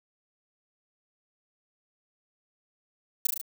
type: noise with echo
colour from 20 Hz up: violet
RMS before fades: -22 dBFS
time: 3.25-3.27 s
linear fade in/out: 5 ms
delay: 36 ms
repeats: 4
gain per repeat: -3 dB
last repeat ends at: 3.414 s
effects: none